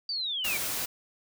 sine linear sweep, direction down, 4699 to 2250 Hz, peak -29 dBFS, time 0.09-0.57 s, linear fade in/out 2 ms
white noise, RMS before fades -32 dBFS, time 0.44-0.86 s, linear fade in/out 10 ms
effects none

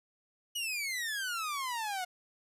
sawtooth exponential sweep, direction down, 2953 to 714 Hz, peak -30 dBFS, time 0.55-2.05 s, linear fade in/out 10 ms, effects resampled to 32000 Hz

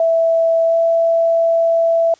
sine tone with pitch glide, 659.3 to 664.3 Hz, E5 to E5, 0 to +13 cents, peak -11 dBFS, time 0-2.14 s, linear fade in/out 2 ms, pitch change +13 cents, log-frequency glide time 0.65-0.76 s, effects white hiss -51 dBFS RMS until 2.19 s + resampled to 16000 Hz

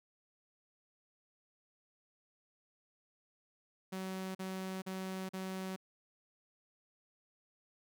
sawtooth tone bursts, 188.6 Hz, F#3, 33 cents sharp, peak -35 dBFS, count 4, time 3.92-5.763 s, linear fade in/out 10 ms, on 430 ms, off 41 ms, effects none

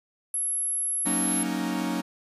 sine tone, 11175 Hz, F9, in tune, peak -25 dBFS, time 0.34-1.43 s, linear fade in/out 2 ms
45% pulse chord, D# minor seventh, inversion first, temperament equal, 185 / 233.1 / 277.2 / 311.1 Hz, F#3 / A#3 / C#4 / D#4, 0 / 0 / 0 / 0 cents, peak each -32 dBFS, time 1.05-2.02 s, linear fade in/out 20 ms
effects resampled to 32000 Hz

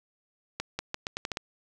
accelerating click train, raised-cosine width 0.2 ms, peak -14 dBFS, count 8, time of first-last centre 0.6-1.371 s, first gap 190 ms, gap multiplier 0.81, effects none

